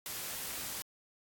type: noise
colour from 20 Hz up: white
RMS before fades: -40 dBFS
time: 0.06-0.82 s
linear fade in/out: 0 ms
effects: AAC 64 kbps